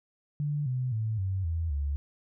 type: tone with pitch steps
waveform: sine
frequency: 146.83 / 127.09 / 110 / 95.21 / 82.41 / 71.33 Hz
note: D3 / C3 / A2 / G2 / E2 / D2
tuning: 0 / -50 / 0 / -50 / 0 / -50 cents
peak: -27 dBFS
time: 0.4-1.96 s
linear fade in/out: 0 ms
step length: 260 ms
effects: none